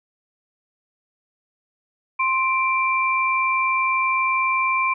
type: tone pair together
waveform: sine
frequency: 1048 / 2353 Hz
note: C6 / D7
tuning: +2 / +3 cents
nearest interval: octave + major second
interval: 1401 cents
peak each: -20 / -21 dBFS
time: 2.19-4.94 s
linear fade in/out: 10 ms
effects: none